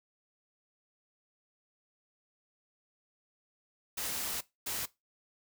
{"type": "noise bursts at uneven times", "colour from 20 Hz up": "white", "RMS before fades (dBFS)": -36, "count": 2, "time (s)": [[3.97, 4.41], [4.66, 4.86]], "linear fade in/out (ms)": 10, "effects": ["noise-tail reverb RT60 0.2 s tail -19 dB re dry"]}